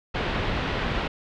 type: low-pass noise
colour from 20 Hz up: pink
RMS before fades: -27 dBFS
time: 0.14-1.08 s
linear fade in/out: 10 ms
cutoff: 3500 Hz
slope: 24 dB/octave
effects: none

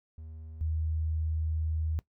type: tone pair in turn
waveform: triangle / sine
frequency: 79.2 / 79.2 Hz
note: D#2 / D#2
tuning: +31 / +31 cents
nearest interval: unison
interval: 0 cents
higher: neither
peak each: -40 / -28 dBFS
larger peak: second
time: 0.18-0.61 / 0.61-1.99 s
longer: second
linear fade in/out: 0 ms
effects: noise-tail reverb RT60 0.1 s tail -19 dB re dry

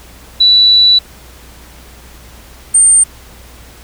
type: tone pair in turn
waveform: sine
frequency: 3951 / 8758 Hz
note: B7 / C#9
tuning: 0 / -22 cents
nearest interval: octave + major second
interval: 1378 cents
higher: second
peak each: -4 dBFS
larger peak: neither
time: 0.4-0.99 / 2.74-3.04 s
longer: first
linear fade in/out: 10 ms
effects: added 60 Hz sine -38 dBFS peak until 3.83 s + pink hiss -39 dBFS RMS until 3.83 s

